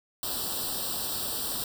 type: noise with comb filter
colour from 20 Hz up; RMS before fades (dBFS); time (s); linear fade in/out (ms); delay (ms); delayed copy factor
white; -32; 0.23-1.64; 2; 0.23; +0.95
effects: none